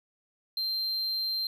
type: tone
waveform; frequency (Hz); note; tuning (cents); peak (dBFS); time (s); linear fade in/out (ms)
triangle; 4150; C8; -15; -27; 0.57-1.47; 2
effects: none